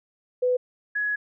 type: tone pair in turn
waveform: sine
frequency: 499.6 / 1680.4 Hz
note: B4 / G#6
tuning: +20 / +20 cents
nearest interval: octave + major sixth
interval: 2100 cents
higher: second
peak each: -19 / -23 dBFS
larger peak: first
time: 0.42-0.57 / 0.95-1.16 s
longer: second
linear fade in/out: 10 ms
effects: none